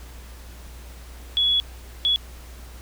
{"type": "tone bursts at uneven times", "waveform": "sine", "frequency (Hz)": 3380, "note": "G#7", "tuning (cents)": 30, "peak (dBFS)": -17, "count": 2, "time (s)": [[1.37, 1.6], [2.05, 2.16]], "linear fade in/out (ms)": 0, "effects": ["added 60 Hz sine -39 dBFS peak until 2.81 s", "pink hiss -47 dBFS RMS until 2.81 s"]}